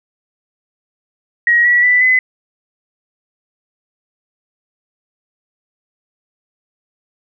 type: tone with pitch steps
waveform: sine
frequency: 1896 / 1938.1 / 1981.1 / 2025 Hz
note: A#6 / B6 / B6 / B6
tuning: +29 / -33 / +5 / +43 cents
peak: -8 dBFS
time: 1.47-2.19 s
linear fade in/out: 2 ms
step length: 180 ms
effects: none